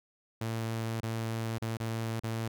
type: tone with dropouts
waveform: sawtooth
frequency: 113.1 Hz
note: A2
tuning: 48 cents sharp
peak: -28 dBFS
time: 0.41-2.48 s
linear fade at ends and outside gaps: 5 ms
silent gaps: 1.006-1.031 / 1.583-1.619 / 1.771-1.8 / 2.198-2.235 s
effects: none